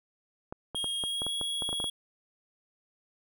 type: clicks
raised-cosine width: 1 ms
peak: -23 dBFS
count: 12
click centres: 0.525 / 0.747 / 0.843 / 1.038 / 1.219 / 1.266 / 1.413 / 1.622 / 1.691 / 1.729 / 1.801 / 1.842 s
type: tone with pitch glide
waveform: square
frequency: 3258 to 3326 Hz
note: G#7 to G#7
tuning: -34 to +2 cents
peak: -31 dBFS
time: 0.75-1.9 s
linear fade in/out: 5 ms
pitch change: +36 cents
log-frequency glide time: 1.02-1.29 s
effects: none